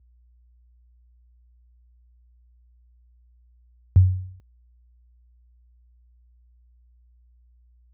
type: tone with exponential decay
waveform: sine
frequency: 92.5 Hz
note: F#2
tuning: in tune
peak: -6 dBFS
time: 3.96-4.4 s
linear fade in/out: 0 ms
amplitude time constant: 94 ms
effects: added 60 Hz sine -51 dBFS peak until 7.93 s + high-pass 60 Hz 12 dB/octave